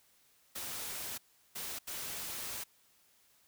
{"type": "noise bursts at uneven times", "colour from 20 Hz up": "white", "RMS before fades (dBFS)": -41, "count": 3, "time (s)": [[0.55, 1.18], [1.55, 1.79], [1.87, 2.64]], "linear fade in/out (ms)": 10, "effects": ["white hiss -68 dBFS RMS until 3.47 s"]}